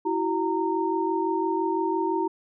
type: tone cluster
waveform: sine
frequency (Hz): 330.4 / 376.3 / 922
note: E4 / F#4 / A#5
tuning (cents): +4 / +29 / -19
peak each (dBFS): -27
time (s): 0.05-2.28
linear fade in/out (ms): 10
effects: none